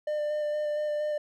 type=tone with vibrato; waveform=triangle; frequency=599 Hz; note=D5; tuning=34 cents sharp; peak=-25 dBFS; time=0.07-1.18 s; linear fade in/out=5 ms; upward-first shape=square; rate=4.3 Hz; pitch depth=11 cents each way; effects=none